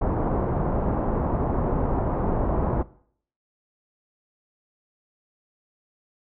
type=low-pass noise; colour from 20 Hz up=pink; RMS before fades=-24 dBFS; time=0.01-2.83 s; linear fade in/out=10 ms; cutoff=1000 Hz; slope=24 dB/octave; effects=noise-tail reverb RT60 0.6 s tail -20 dB re dry